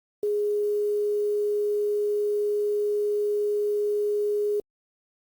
sine tone with quantisation, 415.3 Hz, G#4, in tune, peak -22 dBFS, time 0.23-4.6 s, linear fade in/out 2 ms, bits 8, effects Opus 24 kbps

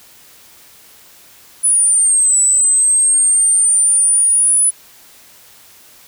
sine exponential two-way sweep, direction down then up, 10000 to 7902 to 10000 Hz, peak -9 dBFS, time 1.63-4.71 s, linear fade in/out 20 ms, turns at 2.38 s, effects white hiss -44 dBFS RMS until 6.07 s

